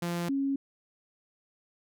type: tone pair in turn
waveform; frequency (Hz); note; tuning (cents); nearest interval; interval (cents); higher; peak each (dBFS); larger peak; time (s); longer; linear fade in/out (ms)
sawtooth / sine; 172.6 / 274.8; F3 / C#4; -20 / -15; minor sixth; 805; second; -26; neither; 0.02-0.29 / 0.29-0.56; neither; 5
effects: none